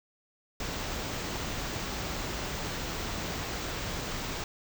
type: band-stop noise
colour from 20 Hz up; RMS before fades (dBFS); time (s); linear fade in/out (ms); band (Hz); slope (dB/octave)
pink; -35; 0.6-4.44; 2; 7700 to 15000; 48
effects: none